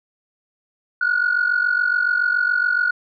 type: tone pair together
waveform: sine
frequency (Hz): 1432.9 / 1480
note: F6 / F#6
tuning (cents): +44 / 0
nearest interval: minor second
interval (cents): 56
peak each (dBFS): -18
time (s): 1.01-2.91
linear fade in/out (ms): 5
effects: tanh soft clip ceiling -11 dBFS